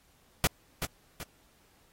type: noise with echo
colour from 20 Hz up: pink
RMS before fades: -24 dBFS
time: 0.44-0.47 s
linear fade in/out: 0 ms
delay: 380 ms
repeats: 2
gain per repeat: -8 dB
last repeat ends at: 1.23 s
effects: pink hiss -65 dBFS RMS until 1.92 s + AAC 48 kbps